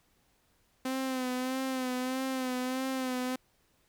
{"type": "tone with vibrato", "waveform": "sawtooth", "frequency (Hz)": 257.9, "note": "C4", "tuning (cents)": -25, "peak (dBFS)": -27, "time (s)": [0.85, 3.36], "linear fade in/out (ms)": 5, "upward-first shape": "sine", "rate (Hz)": 1.6, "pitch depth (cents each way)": 43, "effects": ["pink hiss -70 dBFS RMS until 3.88 s"]}